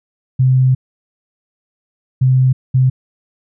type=tone bursts at uneven times; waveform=sine; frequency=129.6 Hz; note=C3; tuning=16 cents flat; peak=-8 dBFS; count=3; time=0.39-0.75 / 2.21-2.53 / 2.74-2.9 s; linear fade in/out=10 ms; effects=none